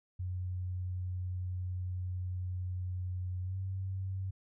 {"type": "tone with pitch glide", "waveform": "sine", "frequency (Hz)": [91.1, 95.13], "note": ["F#2", "F#2"], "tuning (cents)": [-26, 49], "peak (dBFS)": -34, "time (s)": [0.19, 4.31], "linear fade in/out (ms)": 10, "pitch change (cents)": 75, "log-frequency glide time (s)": [3.43, 3.56], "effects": []}